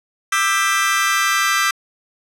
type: chord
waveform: sawtooth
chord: E minor seventh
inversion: third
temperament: just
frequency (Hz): 1186.7 / 1318.5 / 1582.2 / 1977.8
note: D6 / E6 / G6 / B6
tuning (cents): +18 / 0 / +16 / +2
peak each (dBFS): -17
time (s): 0.32-1.71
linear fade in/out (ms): 5
effects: low-pass 11000 Hz 12 dB/octave